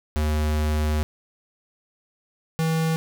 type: tone pair in turn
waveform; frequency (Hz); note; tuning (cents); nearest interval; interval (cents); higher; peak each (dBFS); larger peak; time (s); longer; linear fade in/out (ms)
square; 76.2 / 161.46; D#2 / E3; -36 / -36; octave + minor second; 1300; second; -21 / -21; neither; 0.16-1.03 / 2.59-2.96; first; 0
effects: none